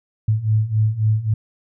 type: beating tone pair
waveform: sine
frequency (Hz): 106.5 / 110.2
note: G#2 / A2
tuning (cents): +44 / +3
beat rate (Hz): 3.7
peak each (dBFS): -20 / -17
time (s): 0.28-1.34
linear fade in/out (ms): 5
effects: none